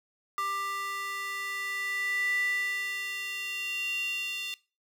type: tone with high-pass filter sweep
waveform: square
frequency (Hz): 395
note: G4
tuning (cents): +13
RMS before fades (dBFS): -33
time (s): 0.38-4.54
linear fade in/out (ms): 0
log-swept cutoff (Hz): 1300 to 3100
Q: 8
effects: noise-tail reverb RT60 0.3 s tail -20 dB re dry